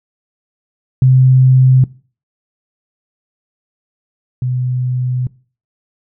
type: tone pair in turn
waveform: sine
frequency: 129.7 / 126.15 Hz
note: C3 / B2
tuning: -15 / +37 cents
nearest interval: unison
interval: 48 cents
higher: first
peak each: -5 / -14 dBFS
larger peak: first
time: 1.02-1.84 / 4.42-5.27 s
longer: second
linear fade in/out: 2 ms
effects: noise-tail reverb RT60 0.4 s tail -21 dB re dry